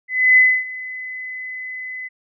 sine tone with ADSR envelope, 2019 Hz, B6, 38 cents sharp, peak -7 dBFS, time 0.08-2.09 s, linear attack 290 ms, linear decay 270 ms, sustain -20 dB, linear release 24 ms, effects none

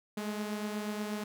sawtooth beating tone pair, 209.1 / 217.4 Hz, G#3 / A3, +12 / -21 cents, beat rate 8.3 Hz, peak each -31 / -38 dBFS, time 0.17-1.24 s, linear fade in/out 5 ms, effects none

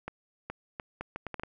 accelerating click train, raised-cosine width 0.5 ms, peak -21 dBFS, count 9, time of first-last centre 0.08-1.435 s, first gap 420 ms, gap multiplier 0.71, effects none

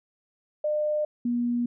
sine tone pair in turn, 603 / 240.3 Hz, D5 / B3, +46 / -47 cents, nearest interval octave + major third, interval 1593 cents, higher first, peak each -23 dBFS, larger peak neither, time 0.64-1.05 / 1.25-1.66 s, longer neither, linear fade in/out 5 ms, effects none

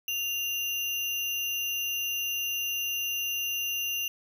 sine tone with sample-and-hold, 2794 Hz, F7, in tune, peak -28 dBFS, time 0.08-4.08 s, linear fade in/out 2 ms, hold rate 8820 Hz, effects none

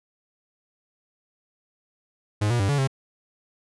45% pulse tone with pitch steps, 104.8 / 120.2 / 98.6 / 142.8 / 134.1 Hz, G#2 / B2 / G2 / D3 / C3, +16 / -46 / +11 / -48 / +43 cents, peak -20 dBFS, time 2.41-2.875 s, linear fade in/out 10 ms, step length 93 ms, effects resampled to 24000 Hz

